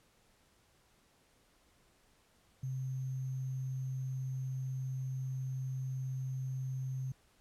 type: tone with sample-and-hold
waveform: sine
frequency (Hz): 130.81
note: C3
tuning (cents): 0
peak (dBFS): -35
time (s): 2.63-7.12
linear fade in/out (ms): 5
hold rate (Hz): 6300
effects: pink hiss -69 dBFS RMS until 7.4 s + low-pass 12000 Hz 12 dB/octave